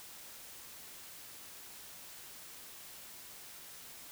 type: silence
effects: white hiss -51 dBFS RMS until 4.11 s